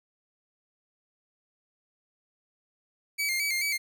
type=tone with vibrato; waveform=sawtooth; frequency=2198 Hz; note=C#7; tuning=15 cents flat; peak=-23 dBFS; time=3.18-3.78 s; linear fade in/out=20 ms; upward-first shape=square; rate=4.6 Hz; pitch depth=66 cents each way; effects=none